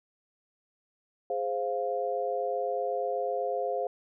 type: chord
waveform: sine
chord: F minor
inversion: first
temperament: equal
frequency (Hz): 415.3 / 523.3 / 698.5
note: Ab4 / C5 / F5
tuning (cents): 0 / 0 / 0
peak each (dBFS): -34 / -31 / -32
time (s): 1.3-3.87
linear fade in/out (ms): 2
effects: none